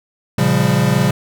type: chord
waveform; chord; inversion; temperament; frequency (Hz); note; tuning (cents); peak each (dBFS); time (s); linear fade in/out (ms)
square; G half-diminished seventh; first; equal with one note detuned; 116.54 / 138.59 / 174.61 / 200.2; Bb2 / Db3 / F3 / G3; 0 / 0 / 0 / +37; -20 / -17 / -19 / -19; 0.38-1.11; 5
effects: none